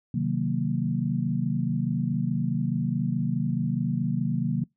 sine chord, C half-diminished seventh, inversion none, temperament equal with one note detuned, 130.81 / 155.56 / 185 / 231.9 Hz, C3 / Eb3 / Gb3 / Bb3, 0 / 0 / 0 / -9 cents, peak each -29 dBFS, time 0.14-4.64 s, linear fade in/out 5 ms, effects noise-tail reverb RT60 0.2 s tail -26 dB re dry

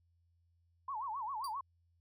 sine tone with vibrato, 978 Hz, B5, 17 cents flat, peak -37 dBFS, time 0.88-1.61 s, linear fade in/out 5 ms, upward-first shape sine, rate 7.5 Hz, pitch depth 250 cents each way
sawtooth tone with exponential decay, 4699 Hz, D8, in tune, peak -37 dBFS, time 1.44-1.54 s, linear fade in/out 5 ms, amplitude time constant 21 ms
effects added 85 Hz sine -70 dBFS peak until 2 s

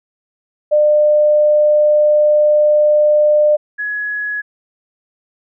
sine tone pair in turn, 600 / 1682.4 Hz, D5 / G#6, +37 / +22 cents, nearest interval octave + tritone, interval 1785 cents, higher second, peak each -8 / -18 dBFS, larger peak first, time 0.71-3.57 / 3.78-4.42 s, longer first, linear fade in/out 20 ms, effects none

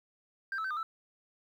sine tone with pitch steps, 1579 / 1307 / 1538 / 1214 / 1322 Hz, G6 / E6 / G6 / D#6 / E6, +12 / -15 / -33 / -43 / +5 cents, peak -30 dBFS, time 0.52-0.83 s, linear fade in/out 2 ms, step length 62 ms, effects tanh soft clip ceiling -31 dBFS + 11-bit

